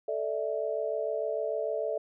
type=chord; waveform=sine; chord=A suspended fourth; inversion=none; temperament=equal with one note detuned; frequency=440 / 587.3 / 653.9 Hz; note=A4 / D5 / E5; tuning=0 / 0 / -14 cents; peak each=-33 dBFS; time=0.08-1.98 s; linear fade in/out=5 ms; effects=none